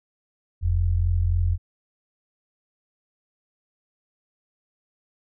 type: tone pair together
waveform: sine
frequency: 43.69 / 87.31 Hz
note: F1 / F2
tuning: +1 / 0 cents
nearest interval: octave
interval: 1199 cents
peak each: -23 / -20 dBFS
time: 0.61-1.58 s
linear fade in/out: 50 ms
effects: none